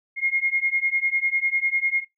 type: beating tone pair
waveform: sine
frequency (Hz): 2138 / 2148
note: C7 / C7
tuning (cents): +37 / +45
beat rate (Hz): 10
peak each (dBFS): -23 / -23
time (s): 0.16-2.05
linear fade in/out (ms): 50
effects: noise-tail reverb RT60 0.2 s tail -22 dB re dry